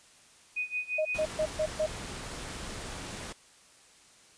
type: tone with tremolo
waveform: sine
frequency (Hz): 2489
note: D#7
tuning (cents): 0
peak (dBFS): -28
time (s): 0.56-1.24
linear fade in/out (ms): 10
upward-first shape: sine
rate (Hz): 5.8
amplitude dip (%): 90
type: tone bursts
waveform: sine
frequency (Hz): 622.3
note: D#5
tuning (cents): 0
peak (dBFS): -25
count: 5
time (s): 0.98-1.865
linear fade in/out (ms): 10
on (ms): 73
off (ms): 130
type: noise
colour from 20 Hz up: pink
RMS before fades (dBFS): -40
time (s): 1.14-3.33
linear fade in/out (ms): 10
effects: white hiss -58 dBFS RMS until 4.37 s + resampled to 22050 Hz